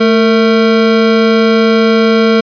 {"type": "tone pair together", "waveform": "square", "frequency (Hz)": [220, 456.8], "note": ["A3", "A#4"], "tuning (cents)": [0, -35], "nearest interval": "octave + minor second", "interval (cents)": 1265, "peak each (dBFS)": -10, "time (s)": [0, 2.41], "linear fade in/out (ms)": 10, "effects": ["resampled to 11025 Hz"]}